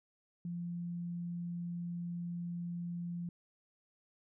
sine tone, 173 Hz, F3, 16 cents flat, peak -37 dBFS, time 0.45-3.29 s, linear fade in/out 2 ms, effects none

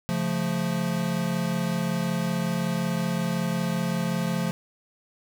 square chord, Db augmented, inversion none, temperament equal, 138.59 / 174.61 / 220 Hz, Db3 / F3 / A3, 0 / 0 / 0 cents, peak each -33 / -27 / -31 dBFS, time 0.09-4.51 s, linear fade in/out 0 ms, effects none

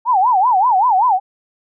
sine tone with vibrato, 865 Hz, A5, 30 cents flat, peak -10 dBFS, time 0.05-1.2 s, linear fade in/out 50 ms, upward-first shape sine, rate 5.2 Hz, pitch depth 280 cents each way, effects none

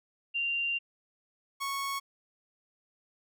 sine / sawtooth tone pair in turn, 2777 / 1104.8 Hz, F7 / C#6, -10 / -6 cents, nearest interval octave + major third, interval 1596 cents, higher first, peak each -28 dBFS, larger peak neither, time 0.34-0.79 / 1.6-2 s, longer first, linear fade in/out 20 ms, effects none

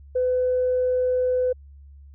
sine tone, 504 Hz, B4, 35 cents sharp, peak -18 dBFS, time 0.15-1.53 s, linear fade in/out 10 ms, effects tanh soft clip ceiling -14 dBFS + added 70 Hz sine -43 dBFS peak until 2.14 s

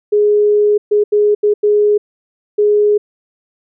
sine tone bursts at uneven times, 416.6 Hz, G#4, 5 cents sharp, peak -8 dBFS, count 6, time 0.12-0.78 / 0.91-1.04 / 1.12-1.35 / 1.43-1.54 / 1.63-1.98 / 2.58-2.98 s, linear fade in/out 10 ms, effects none

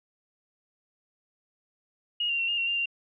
sine tone with pitch steps, 2872 / 2775 / 2726 / 2828 / 2738 / 2794 / 2771 Hz, F7 / F7 / F7 / F7 / F7 / F7 / F7, +48 / -12 / -43 / +21 / -35 / 0 / -14 cents, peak -25 dBFS, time 2.2-2.858 s, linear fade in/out 5 ms, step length 94 ms, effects none

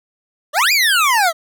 25% pulse exponential two-way sweep, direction up then down, 548 to 2489 to 626 Hz, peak -8 dBFS, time 0.53-1.33 s, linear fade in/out 50 ms, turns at 0.72 s, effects none

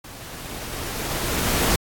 pink noise with level ramp, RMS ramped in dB -40 to -20 dBFS, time 0.04-1.76 s, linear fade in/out 5 ms, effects AAC 64 kbps

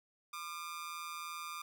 sawtooth tone with amplitude modulation, 1200 Hz, D6, 37 cents sharp, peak -35 dBFS, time 0.33-1.62 s, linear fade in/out 5 ms, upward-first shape sine, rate 163 Hz, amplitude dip 65%, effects 12-bit

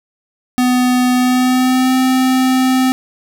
square tone with pitch glide, 250 to 258.5 Hz, B3 to C4, +21 to -21 cents, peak -11 dBFS, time 0.58-2.92 s, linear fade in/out 0 ms, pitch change +58 cents, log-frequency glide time 1.14-1.95 s, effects none

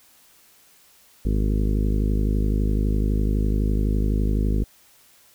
harmonic tone, 51.91 Hz, G#1, in tune, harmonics 1 / 2 / 3 / 4 / 5 / 6 / 7 / 8 / 9, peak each -20 / -27 / -31 / -29 / -31 / -36 / -35 / -38 / -40 dBFS, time 1.25-4.64 s, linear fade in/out 5 ms, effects white hiss -55 dBFS RMS until 5.34 s

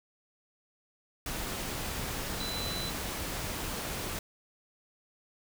sine tone in noise, 4000 Hz, B7, 21 cents sharp, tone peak -37 dBFS, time 2.4-2.9 s, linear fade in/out 2 ms, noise pink, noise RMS -36 dBFS, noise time 1.26-4.19 s, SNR -4 dB, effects none

